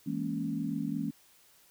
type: chord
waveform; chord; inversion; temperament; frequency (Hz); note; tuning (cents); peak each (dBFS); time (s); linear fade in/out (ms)
sine; A# half-diminished seventh; second; equal; 164.81 / 207.7 / 233.1 / 277.2; E3 / G#3 / A#3 / C#4; 0 / 0 / 0 / 0; -37 / -37 / -36 / -35; 0.06-1.11; 10
effects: white hiss -62 dBFS RMS until 1.7 s